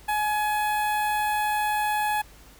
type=tone with notch filter; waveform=sawtooth; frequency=844 Hz; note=G#5; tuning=28 cents sharp; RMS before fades=-25 dBFS; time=0.08-2.22 s; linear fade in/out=10 ms; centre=5600 Hz; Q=0.63; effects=added 50 Hz sine -51 dBFS peak until 2.59 s + pink hiss -52 dBFS RMS until 2.59 s